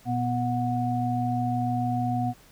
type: tone cluster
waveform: sine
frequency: 119.9 / 246.4 / 732 Hz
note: A#2 / B3 / F#5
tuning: +49 / -4 / -19 cents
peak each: -28 dBFS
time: 0.05-2.34 s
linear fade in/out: 50 ms
effects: pink hiss -55 dBFS RMS until 2.51 s